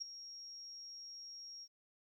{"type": "tone with ADSR envelope", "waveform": "sine", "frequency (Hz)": 5588, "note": "F8", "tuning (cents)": 0, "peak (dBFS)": -36, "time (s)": [0, 1.68], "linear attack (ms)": 21, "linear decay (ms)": 6, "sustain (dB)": -12, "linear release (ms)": 52, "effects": ["13-bit"]}